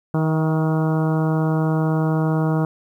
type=harmonic tone with a mistuned harmonic; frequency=157.9 Hz; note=D#3; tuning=26 cents sharp; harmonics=1 / 2 / 3 / 4 / 5 / 6 / 7 / 8 / 9; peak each=-18 / -24 / -28 / -30 / -32 / -34 / -35 / -36 / -37 dBFS; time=0.14-2.65 s; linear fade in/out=2 ms; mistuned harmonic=4; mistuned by=+26 cents; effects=9-bit